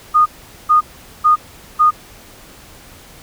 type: tone bursts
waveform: sine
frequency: 1229 Hz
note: D#6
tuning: 22 cents flat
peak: -7 dBFS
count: 4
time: 0.14-1.91 s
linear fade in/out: 20 ms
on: 120 ms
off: 430 ms
effects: pink hiss -41 dBFS RMS until 3.22 s